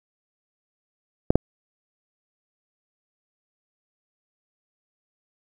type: clicks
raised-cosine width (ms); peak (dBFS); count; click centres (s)
2; -3; 2; 1.305 / 1.356
effects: 7-bit